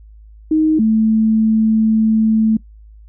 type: tone pair in turn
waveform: sine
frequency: 312.7 / 220 Hz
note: D#4 / A3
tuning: +9 / 0 cents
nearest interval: tritone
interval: 609 cents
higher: first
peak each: -10 dBFS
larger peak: neither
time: 0.51-0.79 / 0.79-2.57 s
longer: second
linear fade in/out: 5 ms
effects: noise-tail reverb RT60 0.1 s tail -20 dB re dry + added 53 Hz sine -38 dBFS peak until 3.08 s